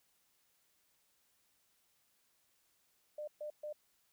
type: tone bursts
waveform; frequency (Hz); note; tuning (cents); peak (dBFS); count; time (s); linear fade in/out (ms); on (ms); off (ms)
sine; 600; D5; +37; -40; 3; 3.18-3.728; 5; 96; 130
effects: white hiss -75 dBFS RMS until 4.12 s